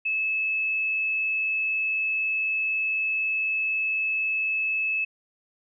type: tone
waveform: sine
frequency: 2602 Hz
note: E7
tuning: 23 cents flat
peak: -23 dBFS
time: 0.05-5.05 s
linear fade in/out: 10 ms
effects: none